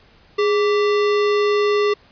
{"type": "tone with sample-and-hold", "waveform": "sine", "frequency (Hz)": 414.4, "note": "G#4", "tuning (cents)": -4, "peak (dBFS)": -14, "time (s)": [0.38, 1.94], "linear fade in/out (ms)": 10, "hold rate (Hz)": 1575, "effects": ["pink hiss -52 dBFS RMS until 2.11 s", "resampled to 11025 Hz"]}